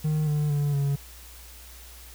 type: tone with pitch steps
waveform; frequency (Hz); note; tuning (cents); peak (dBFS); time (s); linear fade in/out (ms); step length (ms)
triangle; 153.7 / 149.24 / 144.91 / 140.7; D#3 / D3 / D3 / C#3; -21 / +28 / -23 / +26; -20; 0.04-0.96; 10; 230
effects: added 60 Hz sine -46 dBFS peak until 2.14 s + white hiss -48 dBFS RMS until 2.14 s